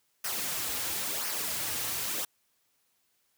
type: noise with flanger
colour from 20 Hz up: white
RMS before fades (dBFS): -33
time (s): 0.24-2.25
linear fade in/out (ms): 5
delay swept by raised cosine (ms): 0.26 to 5.36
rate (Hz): 0.97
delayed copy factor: -0.55
effects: white hiss -73 dBFS RMS until 3.37 s + high-pass 60 Hz 12 dB/octave